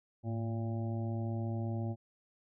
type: harmonic tone with a mistuned harmonic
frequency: 114.6 Hz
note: A#2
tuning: 29 cents flat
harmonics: 1 / 2 / 3 / 5 / 6 / 7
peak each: -34 / -40 / -44 / -48 / -50 / -51 dBFS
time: 0.23-1.96 s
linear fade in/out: 50 ms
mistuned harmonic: 1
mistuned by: -87 cents
effects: none